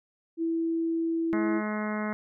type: tone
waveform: sine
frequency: 329.6 Hz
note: E4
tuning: in tune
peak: -25 dBFS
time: 0.37-1.62 s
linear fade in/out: 50 ms
type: harmonic tone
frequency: 212.4 Hz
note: G#3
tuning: 39 cents sharp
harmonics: 1 / 2 / 3 / 4 / 5 / 6 / 7 / 8 / 9 / 10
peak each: -30 / -39 / -37 / -42 / -40 / -41 / -41 / -45 / -43 / -43 dBFS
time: 1.33-2.13 s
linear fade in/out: 0 ms
effects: none